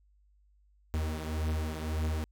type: beating tone pair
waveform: 45% pulse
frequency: 77.8 / 79.6 Hz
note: D#2 / D#2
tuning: 0 / +40 cents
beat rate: 1.8 Hz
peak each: -32 / -36 dBFS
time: 0.94-2.24 s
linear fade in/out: 0 ms
effects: added 50 Hz sine -62 dBFS peak until 2.31 s